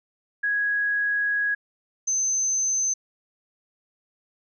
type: tone pair in turn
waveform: sine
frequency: 1661.2 / 6186 Hz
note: G#6 / G8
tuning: 0 / -24 cents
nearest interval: octave + major seventh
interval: 2276 cents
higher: second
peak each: -21 dBFS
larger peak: neither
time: 0.43-1.55 / 2.07-2.94 s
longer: first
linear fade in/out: 10 ms
effects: none